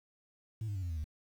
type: tone with pitch steps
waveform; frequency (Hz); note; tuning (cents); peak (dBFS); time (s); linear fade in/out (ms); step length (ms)
sine; 110 / 102.04 / 94.66 / 87.81 / 81.46 / 75.57; A2 / G#2 / F#2 / F2 / E2 / D#2; 0 / -30 / +40 / +10 / -20 / -50; -32; 0.61-1.042; 5; 72
effects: tanh soft clip ceiling -33 dBFS + 10-bit